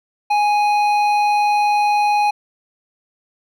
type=tone with hard clipping; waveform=sine; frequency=830.6 Hz; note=G#5; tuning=in tune; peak=-15 dBFS; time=0.3-2.31 s; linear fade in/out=10 ms; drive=9 dB; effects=none